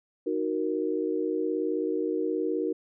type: chord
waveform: sine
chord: D# minor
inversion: none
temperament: equal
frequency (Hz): 311.1 / 370 / 466.2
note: D#4 / F#4 / A#4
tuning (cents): 0 / 0 / 0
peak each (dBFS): -30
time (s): 0.26-2.73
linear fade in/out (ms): 10
effects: none